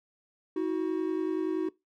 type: tone pair together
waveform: triangle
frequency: 319.5 / 370 Hz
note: D#4 / F#4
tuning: +46 / 0 cents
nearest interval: minor third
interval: 254 cents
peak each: -28 dBFS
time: 0.56-1.69 s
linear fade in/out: 5 ms
effects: noise-tail reverb RT60 0.2 s tail -21 dB re dry